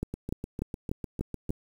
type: two click trains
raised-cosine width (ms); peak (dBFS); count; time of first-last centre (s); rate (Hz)
3; -17 / -21; 6 / 10; 0.03-1.505 / 0.14-1.493; 3.39 / 6.65
effects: 8-bit